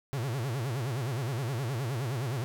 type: tone with vibrato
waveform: 45% pulse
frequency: 125.7 Hz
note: B2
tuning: 31 cents sharp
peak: -30 dBFS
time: 0.13-2.44 s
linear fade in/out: 0 ms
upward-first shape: sine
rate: 9.6 Hz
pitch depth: 230 cents each way
effects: none